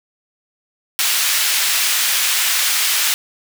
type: high-pass noise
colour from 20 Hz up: pink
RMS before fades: -17 dBFS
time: 0.99-3.14 s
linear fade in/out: 0 ms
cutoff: 2100 Hz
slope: 12 dB/octave
effects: none